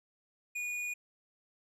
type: tone with tanh clipping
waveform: triangle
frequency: 2452 Hz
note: D#7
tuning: 26 cents flat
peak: -36 dBFS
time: 0.55-0.94 s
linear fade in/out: 10 ms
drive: 18 dB
effects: low-pass 12000 Hz 12 dB/octave